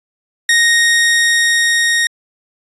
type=tone with level ramp; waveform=sawtooth; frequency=1864.7 Hz; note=A#6; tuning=in tune; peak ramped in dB=-5 to -8 dBFS; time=0.49-2.07 s; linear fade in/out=2 ms; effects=resampled to 24000 Hz